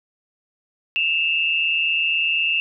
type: tone pair together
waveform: sine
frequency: 2634 / 2794 Hz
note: E7 / F7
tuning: -2 / 0 cents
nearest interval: minor second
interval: 102 cents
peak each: -20 / -21 dBFS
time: 0.96-2.6 s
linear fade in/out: 0 ms
effects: none

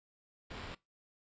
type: noise with sample-and-hold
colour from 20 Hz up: pink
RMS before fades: -45 dBFS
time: 0.5-0.75 s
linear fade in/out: 10 ms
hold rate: 6300 Hz
effects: noise-tail reverb RT60 0.2 s tail -21 dB re dry + resampled to 16000 Hz

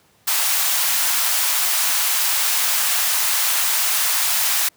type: high-pass noise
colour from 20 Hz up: white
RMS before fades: -19 dBFS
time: 0.27-4.69 s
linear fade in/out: 10 ms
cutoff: 730 Hz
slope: 24 dB/octave
effects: pink hiss -57 dBFS RMS until 4.76 s + high-pass 100 Hz 12 dB/octave

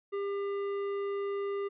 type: tone with tanh clipping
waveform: sine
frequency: 400 Hz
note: G4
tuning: 35 cents sharp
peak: -33 dBFS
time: 0.12-1.69 s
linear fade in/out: 20 ms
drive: 12 dB
effects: resampled to 8000 Hz

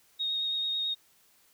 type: tone with vibrato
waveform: sine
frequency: 3732 Hz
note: A#7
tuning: 1 cent sharp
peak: -28 dBFS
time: 0.19-0.95 s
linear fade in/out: 20 ms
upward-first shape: sine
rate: 9.1 Hz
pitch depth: 14 cents each way
effects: white hiss -64 dBFS RMS until 1.53 s

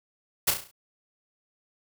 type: noise with echo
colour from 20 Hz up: white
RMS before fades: -21 dBFS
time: 0.47-0.51 s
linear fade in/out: 10 ms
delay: 34 ms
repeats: 6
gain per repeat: -6 dB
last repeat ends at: 0.714 s
effects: none

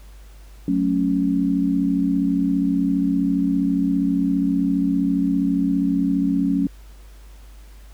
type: chord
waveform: sine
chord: F# minor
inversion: none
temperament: equal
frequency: 185 / 220 / 277.2 Hz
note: F#3 / A3 / C#4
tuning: 0 / 0 / 0 cents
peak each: -22 / -25 / -19 dBFS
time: 0.68-6.67 s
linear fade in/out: 2 ms
effects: added 50 Hz sine -40 dBFS peak until 7.93 s + pink hiss -53 dBFS RMS until 7.93 s

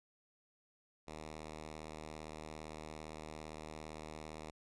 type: tone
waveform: 5% pulse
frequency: 77.6 Hz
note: D#2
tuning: 4 cents flat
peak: -35 dBFS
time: 1.07-4.51 s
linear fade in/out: 10 ms
effects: resampled to 22050 Hz

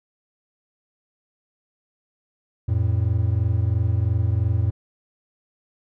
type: tone pair together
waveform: triangle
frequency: 88.34 / 111.3 Hz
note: F2 / A2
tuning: +20 / +20 cents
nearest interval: major third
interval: 400 cents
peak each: -19 dBFS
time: 2.68-4.71 s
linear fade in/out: 10 ms
effects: none

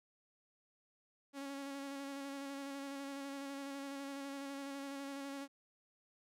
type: tone with vibrato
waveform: sawtooth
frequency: 277.2 Hz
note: C#4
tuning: in tune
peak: -39 dBFS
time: 1.33-5.48 s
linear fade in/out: 50 ms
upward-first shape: square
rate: 12 Hz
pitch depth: 18 cents each way
effects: low-pass 12000 Hz 12 dB/octave

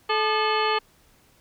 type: harmonic tone with a mistuned harmonic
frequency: 433.1 Hz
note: A4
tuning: 27 cents flat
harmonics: 1 / 2 / 3 / 4 / 5 / 6 / 7 / 8 / 10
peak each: -26 / -26 / -26 / -32 / -33 / -32 / -31 / -39 / -34 dBFS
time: 0.09-0.79 s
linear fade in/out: 10 ms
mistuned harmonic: 3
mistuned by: -120 cents
effects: pink hiss -59 dBFS RMS until 1.4 s

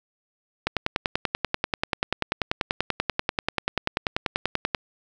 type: click train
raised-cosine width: 0.3 ms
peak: -6 dBFS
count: 43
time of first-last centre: 0.67-4.748 s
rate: 10.3 Hz
effects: none

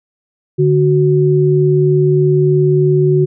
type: tone pair together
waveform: sine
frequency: 146.83 / 370 Hz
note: D3 / F#4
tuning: 0 / 0 cents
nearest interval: octave + major third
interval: 1600 cents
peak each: -11 dBFS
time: 0.58-3.26 s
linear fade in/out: 20 ms
effects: none

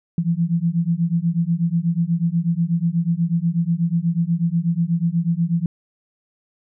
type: beating tone pair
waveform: sine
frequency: 164.81 / 173.01 Hz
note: E3 / F3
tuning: 0 / -16 cents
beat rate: 8.2 Hz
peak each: -20 dBFS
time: 0.18-5.66 s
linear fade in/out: 2 ms
effects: none

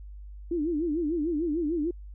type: tone with vibrato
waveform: sine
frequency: 319.3 Hz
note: D#4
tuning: 45 cents sharp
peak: -25 dBFS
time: 0.51-1.91 s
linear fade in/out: 5 ms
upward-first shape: sine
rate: 6.7 Hz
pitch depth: 170 cents each way
effects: added 50 Hz sine -40 dBFS peak until 2.14 s

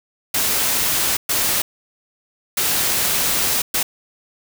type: noise bursts at uneven times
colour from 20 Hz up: white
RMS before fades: -19 dBFS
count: 4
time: 0.34-1.17 / 1.29-1.62 / 2.57-3.62 / 3.74-3.83 s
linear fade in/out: 5 ms
effects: none

